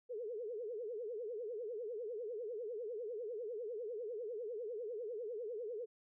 sine tone with vibrato, 453.2 Hz, A#4, 49 cents flat, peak -40 dBFS, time 0.09-5.86 s, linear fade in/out 20 ms, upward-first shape triangle, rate 10 Hz, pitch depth 220 cents each way, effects none

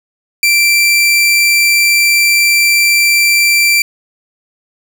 sawtooth tone, 2349 Hz, D7, in tune, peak -4 dBFS, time 0.43-3.82 s, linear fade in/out 2 ms, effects none

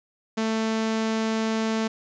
sawtooth tone, 221.7 Hz, A3, 13 cents sharp, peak -19 dBFS, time 0.37-1.88 s, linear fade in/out 10 ms, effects resampled to 16000 Hz + 9-bit

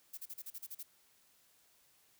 violet noise bursts, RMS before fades -45 dBFS, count 9, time 0.13-0.832 s, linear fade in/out 10 ms, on 46 ms, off 36 ms, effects white hiss -69 dBFS RMS until 2.19 s

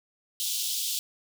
pink high-pass noise, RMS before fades -30 dBFS, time 0.4-0.99 s, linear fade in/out 0 ms, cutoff 3100 Hz, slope 48 dB/octave, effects none

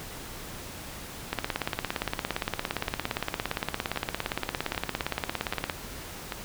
two click trains, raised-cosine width 0.3 ms, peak -15 / -11 dBFS, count 4 / 77, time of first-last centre 3.96-6.322 / 1.33-5.698 s, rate 1.27 / 17.4 Hz, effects pink hiss -41 dBFS RMS until 6.44 s

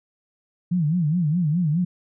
sine tone with vibrato, 163.4 Hz, E3, 15 cents flat, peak -18 dBFS, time 0.71-1.85 s, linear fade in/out 10 ms, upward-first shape sine, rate 4.8 Hz, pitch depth 190 cents each way, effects none

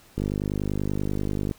click train, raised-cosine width 3 ms, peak -14 dBFS, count 68, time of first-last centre 0.18-1.512 s, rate 50.3 Hz, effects pink hiss -54 dBFS RMS until 1.58 s

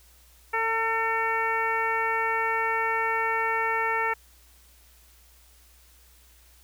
harmonic tone with a mistuned harmonic, 450 Hz, A4, 39 cents sharp, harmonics 1 / 2 / 3 / 4 / 5 / 6, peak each -32 / -28 / -30 / -30 / -30 / -41 dBFS, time 0.53-4.14 s, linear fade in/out 10 ms, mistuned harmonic 6, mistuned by +16 cents, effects added 60 Hz sine -56 dBFS peak until 6.63 s + white hiss -58 dBFS RMS until 6.63 s

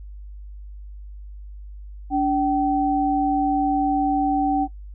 sine tone pair together, 288 / 769 Hz, D4 / G5, -34 / -33 cents, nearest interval octave + perfect fourth, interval 1701 cents, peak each -20 dBFS, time 2.1-4.68 s, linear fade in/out 50 ms, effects noise-tail reverb RT60 0.1 s tail -19 dB re dry + added 50 Hz sine -35 dBFS peak until 4.94 s

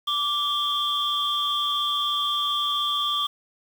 sine tone cluster, 1170 / 3217 / 3467 Hz, D6 / G7 / A7, -7 / +44 / -26 cents, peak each -26 dBFS, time 0.07-3.27 s, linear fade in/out 10 ms, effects tanh soft clip ceiling -14 dBFS + 7-bit

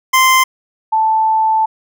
25% pulse / sine tone pair in turn, 1041 / 879.5 Hz, C6 / A5, -9 / -1 cents, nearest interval minor third, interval 292 cents, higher first, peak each -4 / -10 dBFS, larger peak first, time 0.13-0.44 / 0.92-1.66 s, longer second, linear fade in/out 10 ms, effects none

